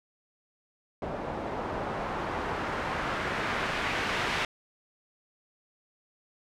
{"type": "noise with low-pass filter sweep", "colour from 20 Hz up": "white", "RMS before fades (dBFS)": -32, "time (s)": [1.02, 4.45], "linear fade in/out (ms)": 2, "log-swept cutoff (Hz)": [690, 2400], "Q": 1, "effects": []}